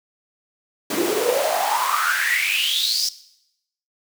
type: noise with high-pass filter sweep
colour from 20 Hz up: pink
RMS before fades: -21 dBFS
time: 0.9-3.09 s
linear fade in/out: 5 ms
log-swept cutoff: 290 to 5400 Hz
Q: 9.7
effects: noise-tail reverb RT60 0.8 s tail -17 dB re dry

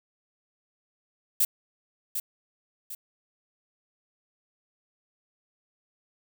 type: noise with echo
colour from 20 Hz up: violet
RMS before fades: -22 dBFS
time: 1.4-1.45 s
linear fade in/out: 5 ms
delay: 750 ms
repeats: 2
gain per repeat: -8 dB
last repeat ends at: 2.95 s
effects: none

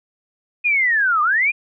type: linear two-way sweep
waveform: sine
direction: down then up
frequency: 2489 to 1174.7 to 2489 Hz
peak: -14 dBFS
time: 0.64-1.52 s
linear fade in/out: 20 ms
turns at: 1.22 s
effects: none

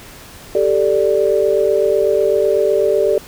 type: chord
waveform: sine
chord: G suspended second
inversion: none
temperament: equal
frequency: 392 / 440 / 587.3 Hz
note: G4 / A4 / D5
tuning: 0 / 0 / 0 cents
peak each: -16 dBFS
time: 0.55-3.18 s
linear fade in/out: 2 ms
effects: pink hiss -38 dBFS RMS until 3.27 s

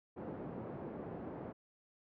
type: band-pass noise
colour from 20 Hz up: white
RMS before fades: -45 dBFS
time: 0.16-1.53 s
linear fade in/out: 20 ms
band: 110 to 440 Hz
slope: 12 dB/octave
effects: low-pass 2000 Hz 12 dB/octave

